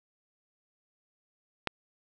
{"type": "click", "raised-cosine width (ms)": 0.3, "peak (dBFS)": -12, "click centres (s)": 1.673, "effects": []}